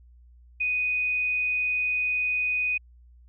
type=tone; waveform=sine; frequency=2489 Hz; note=D#7; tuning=in tune; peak=-23 dBFS; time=0.6-2.78 s; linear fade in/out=10 ms; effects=added 60 Hz sine -50 dBFS peak until 3.28 s